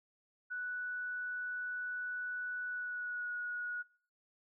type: tone with pitch glide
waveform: sine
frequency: 1480 to 1456.3 Hz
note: F#6 to F#6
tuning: 0 to -28 cents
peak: -37 dBFS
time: 0.5-3.83 s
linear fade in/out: 20 ms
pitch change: -28 cents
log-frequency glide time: 2.67-3.32 s
effects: noise-tail reverb RT60 0.6 s tail -25 dB re dry